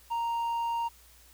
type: tone with hard clipping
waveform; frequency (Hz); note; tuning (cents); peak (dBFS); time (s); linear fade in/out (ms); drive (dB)
sine; 931; A#5; -2; -29; 0.1-0.89; 20; 3
effects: added 60 Hz sine -59 dBFS peak until 1.33 s + white hiss -58 dBFS RMS until 1.33 s